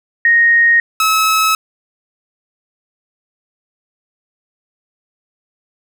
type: tone pair in turn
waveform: sine / sawtooth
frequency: 1864.7 / 1292.8 Hz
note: A#6 / E6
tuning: 0 / -34 cents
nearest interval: tritone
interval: 634 cents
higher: first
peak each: -7 dBFS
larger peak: neither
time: 0.25-0.8 / 1-1.55 s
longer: neither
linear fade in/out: 2 ms
effects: none